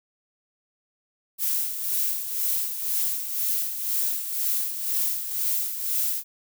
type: noise with tremolo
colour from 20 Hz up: violet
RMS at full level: -24 dBFS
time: 1.38-6.24 s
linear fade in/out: 50 ms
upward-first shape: sine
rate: 2 Hz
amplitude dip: 60%
effects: none